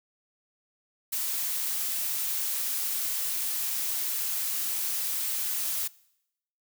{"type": "noise", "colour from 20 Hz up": "blue", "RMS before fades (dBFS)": -30, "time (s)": [1.12, 5.88], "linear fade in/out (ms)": 10, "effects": ["noise-tail reverb RT60 0.8 s tail -22 dB re dry"]}